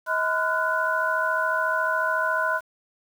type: tone cluster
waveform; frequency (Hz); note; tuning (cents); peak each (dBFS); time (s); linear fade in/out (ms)
sine; 637 / 1015 / 1410 / 1484; D#5 / B5 / F6 / F#6; +41 / +47 / +16 / +5; -28 / -26 / -30 / -25; 0.06-2.61; 50
effects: 8-bit